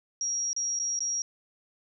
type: tone with dropouts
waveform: sine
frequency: 5660 Hz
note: F8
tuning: 22 cents sharp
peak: -27 dBFS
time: 0.21-1.22 s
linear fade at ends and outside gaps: 1 ms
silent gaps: 0.531-0.564 / 0.79-0.798 / 0.991-1.005 s
effects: none